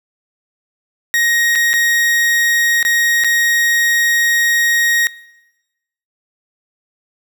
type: tone with dropouts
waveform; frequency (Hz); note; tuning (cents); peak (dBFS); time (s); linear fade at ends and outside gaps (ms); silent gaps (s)
40% pulse; 1878; A#6; +12; -11; 1.14-5.07; 0; 1.553-1.557 / 1.732-1.738 / 2.828-2.85 / 3.238-3.245
effects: noise-tail reverb RT60 1.0 s tail -21 dB re dry